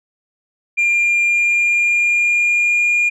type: tone with pitch glide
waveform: sine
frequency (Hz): 2396 to 2420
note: D7 to D#7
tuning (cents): +34 to -49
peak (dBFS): -10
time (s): 0.77-3.1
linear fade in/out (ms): 20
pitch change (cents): +17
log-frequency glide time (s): 0.89-2.9
effects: tanh soft clip ceiling -11 dBFS